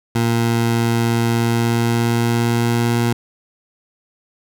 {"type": "tone with pitch glide", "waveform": "20% pulse", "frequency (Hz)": [116.54, 118.17], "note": ["A#2", "A#2"], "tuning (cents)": [0, 24], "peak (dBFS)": -10, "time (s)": [0.15, 3.13], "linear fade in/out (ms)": 5, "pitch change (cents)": 24, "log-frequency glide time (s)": [1.3, 2.99], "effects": []}